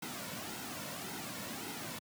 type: noise with flanger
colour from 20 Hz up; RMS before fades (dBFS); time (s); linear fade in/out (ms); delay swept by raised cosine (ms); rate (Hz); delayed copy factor
pink; -42; 0.02-1.99; 5; 1.7 to 2.5; 1.8; -0.6
effects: high-pass 150 Hz 12 dB/octave